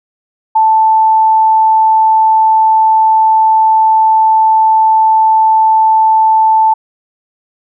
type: tone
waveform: sine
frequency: 880 Hz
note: A5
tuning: in tune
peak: -5 dBFS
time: 0.55-6.74 s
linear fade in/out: 10 ms
effects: none